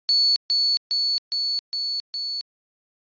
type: tone with echo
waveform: sine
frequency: 4435 Hz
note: C#8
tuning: in tune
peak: -15 dBFS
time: 0.09-0.36 s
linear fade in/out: 0 ms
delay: 410 ms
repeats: 5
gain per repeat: -2 dB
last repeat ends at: 2.41 s
effects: resampled to 11025 Hz